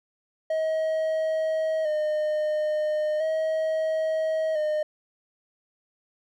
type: tone with vibrato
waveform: triangle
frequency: 622.3 Hz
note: D#5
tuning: in tune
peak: -21 dBFS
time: 0.5-4.83 s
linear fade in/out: 5 ms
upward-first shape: square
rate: 0.37 Hz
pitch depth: 34 cents each way
effects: none